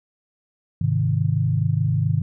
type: chord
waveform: sine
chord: Ab major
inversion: none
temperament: equal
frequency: 103.83 / 130.81 / 155.56 Hz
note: Ab2 / C3 / Eb3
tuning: 0 / 0 / 0 cents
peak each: -22 dBFS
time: 0.81-2.22 s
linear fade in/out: 5 ms
effects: none